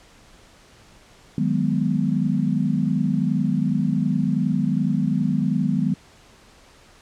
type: chord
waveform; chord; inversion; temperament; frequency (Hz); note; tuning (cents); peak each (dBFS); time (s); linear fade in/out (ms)
sine; G# minor seventh; second; equal; 155.56 / 185 / 207.7 / 246.9; D#3 / F#3 / G#3 / B3; 0 / 0 / 0 / 0; -24; 1.38-5.94; 2
effects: pink hiss -51 dBFS RMS until 7.01 s + low-pass 8000 Hz 12 dB/octave